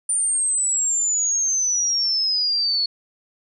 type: exponential sweep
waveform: sine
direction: down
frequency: 9200 to 4370 Hz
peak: -18 dBFS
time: 0.09-2.86 s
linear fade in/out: 5 ms
effects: none